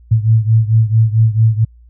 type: beating tone pair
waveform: sine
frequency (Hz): 110 / 114.5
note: A2 / A#2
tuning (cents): 0 / -31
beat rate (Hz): 4.5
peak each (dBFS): -10 / -13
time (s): 0.11-1.65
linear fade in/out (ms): 10
effects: added 59 Hz sine -40 dBFS peak until 1.89 s